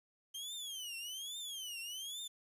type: tone with vibrato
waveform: sawtooth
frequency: 3136 Hz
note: G7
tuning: in tune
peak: -39 dBFS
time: 0.34-2.28 s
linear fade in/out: 10 ms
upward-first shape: triangle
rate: 1.2 Hz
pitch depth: 260 cents each way
effects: resampled to 32000 Hz + 11-bit